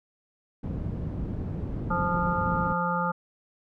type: low-pass noise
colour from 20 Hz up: white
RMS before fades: -32 dBFS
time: 0.63-2.73 s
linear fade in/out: 5 ms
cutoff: 170 Hz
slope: 12 dB/octave
type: harmonic tone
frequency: 174.5 Hz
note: F3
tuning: 1 cent flat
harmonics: 1 / 3 / 5 / 7 / 8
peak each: -30 / -33 / -30 / -29 / -33 dBFS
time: 1.9-3.12 s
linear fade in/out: 10 ms
effects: none